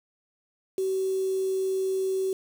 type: tone with quantisation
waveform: sine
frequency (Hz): 380.7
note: F#4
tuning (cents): +49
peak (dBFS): -24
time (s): 0.78-2.33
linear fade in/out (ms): 2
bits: 7
effects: none